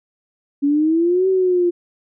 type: exponential two-way sweep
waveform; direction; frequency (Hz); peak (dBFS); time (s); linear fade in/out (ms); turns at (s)
sine; up then down; 279.4 to 382.1 to 346.4; -13; 0.62-1.71; 20; 1.28
effects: none